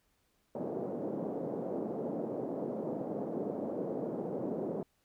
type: band-pass noise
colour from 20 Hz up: white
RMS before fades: -37 dBFS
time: 0.55-4.83 s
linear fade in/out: 2 ms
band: 170 to 550 Hz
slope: 24 dB/octave
effects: pink hiss -75 dBFS RMS until 5.04 s